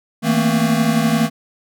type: tone cluster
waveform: square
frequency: 160.7 / 222.9 / 234.8 / 260 Hz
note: E3 / A3 / A#3 / C4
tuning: -44 / +23 / +13 / -11 cents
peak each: -21 / -18 / -20 / -26 dBFS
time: 0.22-1.3 s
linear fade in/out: 50 ms
effects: none